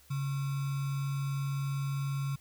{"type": "tone with sample-and-hold", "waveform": "sine", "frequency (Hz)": 138.59, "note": "C#3", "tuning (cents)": 0, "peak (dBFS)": -30, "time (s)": [0.1, 2.36], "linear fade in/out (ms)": 10, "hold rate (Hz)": 1225, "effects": ["added 71 Hz sine -64 dBFS peak until 2.4 s", "white hiss -61 dBFS RMS until 2.4 s"]}